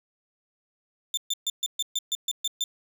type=tone bursts; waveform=30% pulse; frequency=3561 Hz; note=A7; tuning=20 cents sharp; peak=-22 dBFS; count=10; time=1.14-2.64 s; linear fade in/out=2 ms; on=33 ms; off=130 ms; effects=none